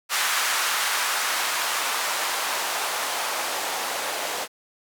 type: noise with band-pass filter sweep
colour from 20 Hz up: blue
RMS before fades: -26 dBFS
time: 0.09-4.48 s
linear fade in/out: 50 ms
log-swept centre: 1300 to 590 Hz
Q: 1.2
effects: none